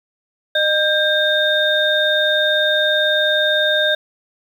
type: tone cluster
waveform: sine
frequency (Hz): 611 / 1593 / 3659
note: D#5 / G6 / A#7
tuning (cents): -32 / +27 / -33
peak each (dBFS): -18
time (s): 0.55-3.95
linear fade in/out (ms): 5
effects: 7-bit